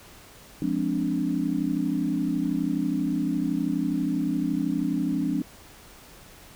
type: chord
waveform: sine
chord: D half-diminished seventh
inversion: first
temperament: equal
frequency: 174.61 / 207.7 / 261.6 / 293.7 Hz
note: F3 / Ab3 / C4 / D4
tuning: 0 / 0 / 0 / 0 cents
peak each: -30 / -31 / -28 / -27 dBFS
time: 0.62-5.42 s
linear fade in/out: 2 ms
effects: pink hiss -49 dBFS RMS until 6.55 s